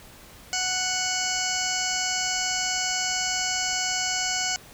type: harmonic tone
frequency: 740 Hz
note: F#5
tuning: in tune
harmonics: 1 / 2 / 3 / 4 / 6 / 7 / 8 / 9 / 10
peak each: -33 / -33 / -33 / -33 / -33 / -33 / -33 / -33 / -33 dBFS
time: 0.53-4.56 s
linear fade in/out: 0 ms
effects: pink hiss -48 dBFS RMS until 4.73 s